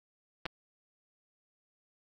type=clicks; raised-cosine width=0.3 ms; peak=-19 dBFS; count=2; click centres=0.456 / 0.462 s; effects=AAC 64 kbps